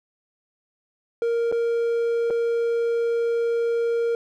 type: tone with dropouts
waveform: triangle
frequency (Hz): 466.2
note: A#4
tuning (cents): 0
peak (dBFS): -18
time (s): 1.22-4.15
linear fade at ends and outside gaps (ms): 1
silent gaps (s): 1.516-1.524 / 2.302-2.306
effects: none